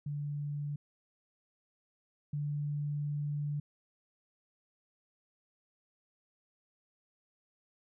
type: tone pair in turn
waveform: sine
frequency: 145.6 / 146.42 Hz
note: D3 / D3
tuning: -15 / -5 cents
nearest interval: unison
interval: 10 cents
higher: second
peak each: -34 / -32 dBFS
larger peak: second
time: 0.06-0.76 / 2.33-3.6 s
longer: second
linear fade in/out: 5 ms
effects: none